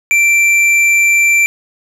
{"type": "tone with hard clipping", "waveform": "triangle", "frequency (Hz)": 2349, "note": "D7", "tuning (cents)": 0, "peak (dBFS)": -9, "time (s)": [0.11, 1.46], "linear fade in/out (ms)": 0, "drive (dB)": 11, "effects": []}